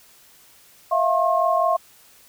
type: tone cluster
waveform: sine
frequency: 654 / 699 / 1075 Hz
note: E5 / F5 / C6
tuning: -14 / +1 / +47 cents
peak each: -21 dBFS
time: 0.91-1.77 s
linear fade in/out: 10 ms
effects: white hiss -52 dBFS RMS until 2.28 s